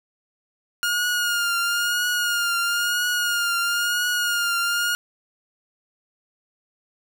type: tone with vibrato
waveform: sawtooth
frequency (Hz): 1422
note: F6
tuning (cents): +31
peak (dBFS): -17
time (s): 0.83-4.95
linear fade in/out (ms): 0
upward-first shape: triangle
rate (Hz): 1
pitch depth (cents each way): 44
effects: none